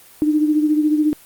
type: beating tone pair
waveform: sine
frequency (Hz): 302.2 / 316.2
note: D4 / D#4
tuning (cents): +50 / +28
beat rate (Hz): 14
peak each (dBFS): -14 / -22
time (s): 0.22-1.13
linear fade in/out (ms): 0
effects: white hiss -46 dBFS RMS until 1.25 s + Opus 24 kbps